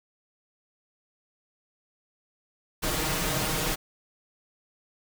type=noise with comb filter; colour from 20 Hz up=pink; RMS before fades=-28 dBFS; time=2.82-3.76 s; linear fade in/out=20 ms; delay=6.4 ms; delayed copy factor=+0.7; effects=none